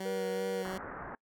15% pulse tone with vibrato, 189.7 Hz, F#3, 43 cents sharp, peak -30 dBFS, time 0-0.78 s, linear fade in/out 5 ms, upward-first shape sine, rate 2.6 Hz, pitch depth 19 cents each way
triangle tone, 480.7 Hz, B4, 47 cents flat, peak -31 dBFS, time 0.05-0.63 s, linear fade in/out 10 ms
white low-pass noise, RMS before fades -43 dBFS, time 0.65-1.15 s, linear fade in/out 0 ms, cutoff 1700 Hz, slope 48 dB/octave
effects noise-tail reverb RT60 0.1 s tail -25 dB re dry

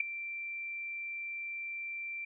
sine tone with ADSR envelope, 2352 Hz, D7, 2 cents sharp, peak -22 dBFS, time 0-2.25 s, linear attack 6 ms, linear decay 5 ms, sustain -15 dB, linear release 7 ms, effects none

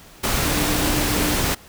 sine tone in noise, 298.2 Hz, D4, 27 cents sharp, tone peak -25 dBFS, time 0.45-1.35 s, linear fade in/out 10 ms, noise pink, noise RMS -21 dBFS, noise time 0.23-1.55 s, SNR -7 dB, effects pink hiss -46 dBFS RMS until 1.68 s

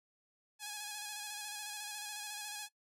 5% pulse tone with vibrato, 836 Hz, G#5, 11 cents sharp, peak -29 dBFS, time 0.59-2.69 s, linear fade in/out 50 ms, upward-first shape square, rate 14 Hz, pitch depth 27 cents each way, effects noise-tail reverb RT60 0.1 s tail -20 dB re dry + MP3 96 kbps

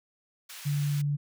pink high-pass noise, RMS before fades -44 dBFS, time 0.49-1.02 s, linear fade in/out 10 ms, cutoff 1800 Hz, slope 12 dB/octave
sine tone, 144.9 Hz, D3, 23 cents flat, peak -25 dBFS, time 0.65-1.17 s, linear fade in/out 20 ms
effects none

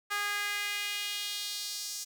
sawtooth tone with high-pass filter sweep, 410 Hz, G#4, 22 cents flat, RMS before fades -35 dBFS, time 0.1-2.05 s, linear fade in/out 20 ms, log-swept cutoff 1400 to 5900 Hz, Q 2, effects none

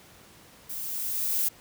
violet noise with level ramp, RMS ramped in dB -36 to -25 dBFS, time 0.69-1.49 s, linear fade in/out 10 ms, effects pink hiss -53 dBFS RMS until 1.6 s + high-pass 60 Hz 12 dB/octave

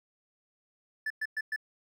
triangle tone bursts, 1745 Hz, A6, 15 cents flat, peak -28 dBFS, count 4, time 1.06-1.562 s, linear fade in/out 5 ms, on 43 ms, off 110 ms, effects none

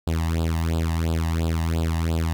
sawtooth tone with flanger, 81.9 Hz, E2, 11 cents flat, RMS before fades -23 dBFS, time 0.07-2.33 s, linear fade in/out 0 ms, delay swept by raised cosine 0.24 to 1.09 ms, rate 2.9 Hz, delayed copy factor +1, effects none

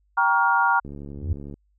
sine chord, G half-diminished seventh, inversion none, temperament just, 784 / 940.8 / 1128.9 / 1411.2 Hz, G5 / Bb5 / Db6 / F6, 0 / +16 / +31 / +18 cents, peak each -25 / -20 / -26 / -21 dBFS, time 0.17-0.8 s, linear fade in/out 10 ms
click train, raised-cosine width 3 ms, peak -25 dBFS, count 50, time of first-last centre 0.85-1.54 s, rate 71 Hz
sine tone with exponential growth, 84.7 Hz, E2, 48 cents sharp, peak -17 dBFS, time 1.1-1.33 s, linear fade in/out 5 ms, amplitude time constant 49 ms
effects added 50 Hz sine -62 dBFS peak until 1.78 s

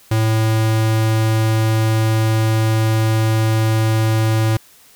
square tone, 110.6 Hz, A2, 9 cents sharp, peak -14 dBFS, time 0.11-4.57 s, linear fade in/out 5 ms, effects white hiss -48 dBFS RMS until 4.95 s

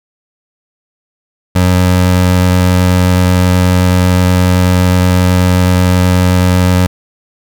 25% pulse tone, 90.8 Hz, F#2, 32 cents flat, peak -3 dBFS, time 1.55-6.87 s, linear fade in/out 10 ms, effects none

